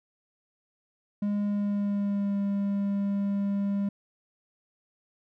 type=tone with pitch glide; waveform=triangle; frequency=205 to 200.1 Hz; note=G#3 to G3; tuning=-22 to +36 cents; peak=-23 dBFS; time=1.22-3.89 s; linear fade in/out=5 ms; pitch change=-42 cents; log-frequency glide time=1.44-2.38 s; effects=none